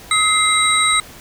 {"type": "tone cluster", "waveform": "sine", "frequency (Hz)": [1274, 2087, 3876, 8400], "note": ["D#6", "C7", "B7", "C9"], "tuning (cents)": [41, -5, -33, 6], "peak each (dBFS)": -18, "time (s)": [0.11, 1], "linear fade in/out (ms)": 2, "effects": ["pink hiss -39 dBFS RMS until 1.2 s"]}